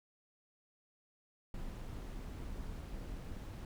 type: noise with amplitude modulation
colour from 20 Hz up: brown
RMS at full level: -42 dBFS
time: 1.54-3.65 s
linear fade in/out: 2 ms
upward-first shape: sine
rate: 224 Hz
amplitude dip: 45%
effects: none